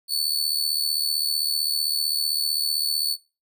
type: tone with amplitude modulation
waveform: sawtooth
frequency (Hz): 4460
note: C#8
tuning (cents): +10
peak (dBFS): -16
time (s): 0.08-3.17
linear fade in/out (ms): 50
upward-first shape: sine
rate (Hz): 75.6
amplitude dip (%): 70
effects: noise-tail reverb RT60 0.3 s tail -20 dB re dry